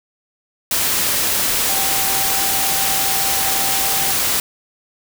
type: tone in noise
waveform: sine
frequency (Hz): 780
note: G5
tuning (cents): -9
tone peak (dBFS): -26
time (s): 1.69-4.12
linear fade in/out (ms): 2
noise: white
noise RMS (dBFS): -18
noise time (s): 0.71-4.4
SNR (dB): -11
effects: none